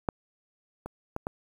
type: clicks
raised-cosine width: 1 ms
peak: -12 / -23 / -18 / -17 dBFS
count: 4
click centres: 0.088 / 0.86 / 1.164 / 1.269 s
effects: 8-bit